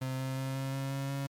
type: tone with pitch steps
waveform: 35% pulse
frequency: 130.81 / 132.02 / 133.25 / 134.49 / 135.74 / 137 / 138.27 Hz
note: C3 / C3 / C3 / C3 / C#3 / C#3 / C#3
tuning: 0 / +16 / +32 / +48 / -36 / -20 / -4 cents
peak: -31 dBFS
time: 0.01-1.27 s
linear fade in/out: 10 ms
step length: 180 ms
effects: MP3 96 kbps